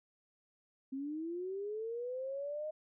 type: linear sweep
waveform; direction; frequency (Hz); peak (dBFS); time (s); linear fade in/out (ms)
sine; up; 261.6 to 622.3; -37; 0.92-2.71; 10
effects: none